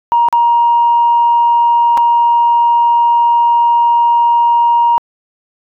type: tone with dropouts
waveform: sine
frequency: 943 Hz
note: A#5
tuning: 20 cents sharp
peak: -6 dBFS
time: 0.12-4.98 s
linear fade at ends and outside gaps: 0 ms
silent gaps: 0.286-0.327 / 1.973-1.977 s
effects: tanh soft clip ceiling -2 dBFS